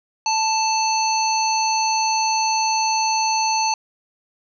harmonic tone, 880 Hz, A5, in tune, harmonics 1 / 3 / 5 / 7, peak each -19 / -27 / -25 / -25 dBFS, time 0.26-3.74 s, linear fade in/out 2 ms, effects none

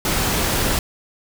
pink noise, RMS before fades -20 dBFS, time 0.05-0.79 s, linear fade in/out 2 ms, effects none

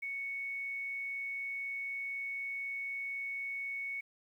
sine tone with quantisation, 2219 Hz, C#7, 1 cent sharp, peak -36 dBFS, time 0.02-4.01 s, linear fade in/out 10 ms, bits 11, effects none

